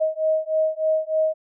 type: beating tone pair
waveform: sine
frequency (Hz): 628 / 631.3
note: D#5 / D#5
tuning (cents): +16 / +25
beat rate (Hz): 3.3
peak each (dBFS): -22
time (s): 0-1.34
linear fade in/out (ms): 20
effects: none